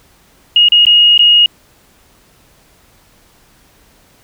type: tone with dropouts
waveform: sine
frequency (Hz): 2872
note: F7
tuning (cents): +48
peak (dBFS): -4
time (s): 0.56-1.46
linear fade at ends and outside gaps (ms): 2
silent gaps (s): 0.686-0.72 / 0.852-0.867 / 1.178-1.192
effects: pink hiss -49 dBFS RMS until 4.23 s